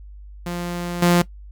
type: tone with level steps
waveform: sawtooth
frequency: 174.61 Hz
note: F3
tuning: in tune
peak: -21 / -9 dBFS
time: 0.46-1.22 s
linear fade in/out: 5 ms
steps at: 1.02 s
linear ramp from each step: 5 ms
effects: noise-tail reverb RT60 0.1 s tail -18 dB re dry + added 50 Hz sine -37 dBFS peak until 1.51 s